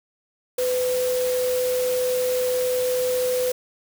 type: tone in noise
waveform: sine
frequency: 503 Hz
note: B4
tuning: 32 cents sharp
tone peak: -20 dBFS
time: 0.58-3.52 s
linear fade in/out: 5 ms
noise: white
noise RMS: -32 dBFS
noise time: 0.58-3.52 s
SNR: +9 dB
effects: none